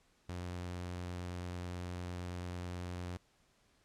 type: tone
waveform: sawtooth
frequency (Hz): 89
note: F2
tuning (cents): +33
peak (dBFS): -36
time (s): 0.29-3.17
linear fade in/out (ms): 0
effects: pink hiss -71 dBFS RMS until 3.84 s + low-pass 9000 Hz 12 dB/octave